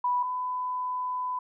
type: tone pair in turn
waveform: sine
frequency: 986 / 1002.1 Hz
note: B5 / B5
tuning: -3 / +25 cents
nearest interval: unison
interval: 28 cents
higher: second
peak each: -23 / -28 dBFS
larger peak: first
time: 0.04-0.23 / 0.23-1.39 s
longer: second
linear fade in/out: 5 ms
effects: none